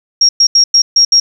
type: tone bursts at uneven times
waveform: sine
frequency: 5588 Hz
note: F8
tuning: in tune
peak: -4 dBFS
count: 6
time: 0.21-0.29 / 0.4-0.47 / 0.55-0.64 / 0.74-0.82 / 0.96-1.05 / 1.12-1.2 s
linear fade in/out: 5 ms
effects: 7-bit